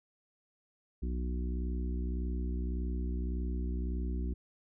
harmonic tone, 61.74 Hz, B1, in tune, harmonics 1 / 3 / 4 / 5 / 6, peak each -32 / -42 / -44 / -46 / -48 dBFS, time 1.02-4.34 s, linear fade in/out 10 ms, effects none

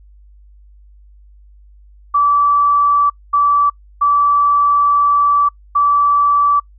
sine tone bursts at uneven times, 1156 Hz, D6, 28 cents flat, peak -9 dBFS, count 4, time 2.14-3.1 / 3.33-3.7 / 4.01-5.49 / 5.75-6.6 s, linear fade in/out 10 ms, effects noise-tail reverb RT60 0.1 s tail -26 dB re dry + added 50 Hz sine -41 dBFS peak until 6.78 s

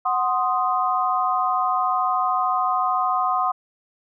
sine chord, C diminished, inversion second, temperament equal, 740 / 1046.5 / 1244.5 Hz, Gb5 / C6 / Eb6, 0 / 0 / 0 cents, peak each -23 dBFS, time 0.05-3.52 s, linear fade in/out 10 ms, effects none

